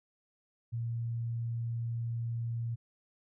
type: tone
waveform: sine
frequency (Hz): 116.54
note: A#2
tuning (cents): 0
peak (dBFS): -32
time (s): 0.72-2.76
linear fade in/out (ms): 20
effects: none